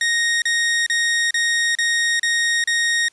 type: tone bursts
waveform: sawtooth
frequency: 1864.7 Hz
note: A#6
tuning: in tune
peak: -13 dBFS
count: 7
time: 0.01-3.084 s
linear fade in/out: 2 ms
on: 410 ms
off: 34 ms
effects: white hiss -58 dBFS RMS until 3.12 s + resampled to 22050 Hz